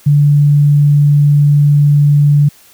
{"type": "tone", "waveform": "sine", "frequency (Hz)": 145.5, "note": "D3", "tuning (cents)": -16, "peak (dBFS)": -5, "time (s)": [0.06, 2.49], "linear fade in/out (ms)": 10, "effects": ["white hiss -44 dBFS RMS until 2.73 s"]}